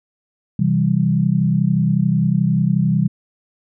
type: chord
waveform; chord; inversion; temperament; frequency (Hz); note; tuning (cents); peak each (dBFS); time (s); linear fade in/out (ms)
sine; C major; none; equal; 130.81 / 164.81 / 196; C3 / E3 / G3; 0 / 0 / 0; -19 / -17 / -18; 0.59-3.08; 5
effects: none